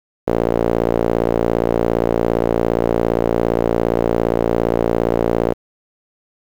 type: tone with band-pass filter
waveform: sawtooth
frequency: 57.4 Hz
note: A#1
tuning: 26 cents flat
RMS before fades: -17 dBFS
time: 0.27-5.54 s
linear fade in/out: 10 ms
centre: 480 Hz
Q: 1.9
effects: 7-bit